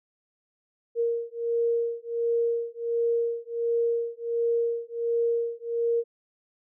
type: beating tone pair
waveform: sine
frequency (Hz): 466.2 / 467.6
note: A#4 / A#4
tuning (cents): 0 / +5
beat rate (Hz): 1.4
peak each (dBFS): -27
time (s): 0.95-6.04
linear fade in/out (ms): 50
effects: none